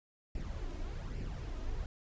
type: noise with flanger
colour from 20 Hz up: brown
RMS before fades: -39 dBFS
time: 0.35-1.86 s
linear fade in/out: 2 ms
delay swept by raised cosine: 0.39 to 3.19 ms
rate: 1.2 Hz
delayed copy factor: +0.55
effects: resampled to 16000 Hz